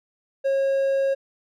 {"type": "tone", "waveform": "triangle", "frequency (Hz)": 544, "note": "C#5", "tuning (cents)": -33, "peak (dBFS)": -17, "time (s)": [0.44, 1.15], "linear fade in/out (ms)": 20, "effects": []}